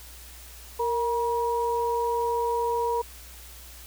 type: tone pair together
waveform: sine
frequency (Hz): 464.5 / 957.9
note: A#4 / A#5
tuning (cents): -6 / +47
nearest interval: octave + minor second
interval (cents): 1253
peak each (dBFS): -26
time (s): 0.79-3.02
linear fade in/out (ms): 10
effects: added 60 Hz sine -46 dBFS peak until 3.86 s + white hiss -47 dBFS RMS until 3.86 s